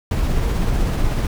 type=noise with tremolo; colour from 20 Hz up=brown; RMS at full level=-17 dBFS; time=0.11-1.27 s; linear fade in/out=2 ms; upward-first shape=triangle; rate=16 Hz; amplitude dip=30%; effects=none